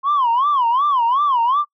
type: tone with vibrato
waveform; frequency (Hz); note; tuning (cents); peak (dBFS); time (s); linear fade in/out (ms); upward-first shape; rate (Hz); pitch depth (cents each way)
sine; 1045; C6; -2; -12; 0.03-1.65; 50; sine; 2.7; 220
effects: noise-tail reverb RT60 0.1 s tail -25 dB re dry + tanh soft clip ceiling -11 dBFS